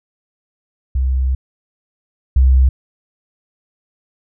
sine tone pair in turn, 65 / 65 Hz, C2 / C2, -11 / -11 cents, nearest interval unison, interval 0 cents, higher neither, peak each -13 / -7 dBFS, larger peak second, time 0.95-1.35 / 2.36-2.69 s, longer first, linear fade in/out 5 ms, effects none

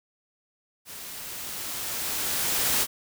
white noise with level ramp, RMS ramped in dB -41 to -23 dBFS, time 0.85-2.87 s, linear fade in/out 50 ms, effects none

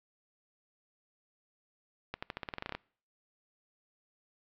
accelerating click train, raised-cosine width 0.3 ms, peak -20 dBFS, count 13, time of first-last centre 2.14-2.75 s, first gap 85 ms, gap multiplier 0.9, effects noise-tail reverb RT60 0.5 s tail -25 dB re dry + low-pass 4000 Hz 12 dB/octave

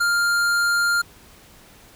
triangle tone with hard clipping, 1400 Hz, F6, 4 cents sharp, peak -19 dBFS, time 0-1.02 s, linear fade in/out 10 ms, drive 18 dB, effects pink hiss -49 dBFS RMS until 1.95 s

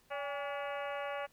harmonic tone with a mistuned harmonic, 285.1 Hz, C#4, 49 cents sharp, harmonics 2 / 3 / 4 / 5 / 6 / 7 / 8 / 9 / 10, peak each -39 / -43 / -45 / -47 / -49 / -50 / -51 / -52 / -53 dBFS, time 0.1-1.27 s, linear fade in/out 20 ms, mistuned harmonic 3, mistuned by -73 cents, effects pink hiss -68 dBFS RMS until 1.32 s

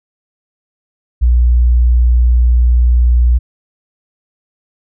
sine tone, 60.3 Hz, B1, 41 cents flat, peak -6 dBFS, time 1.21-3.39 s, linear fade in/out 20 ms, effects none

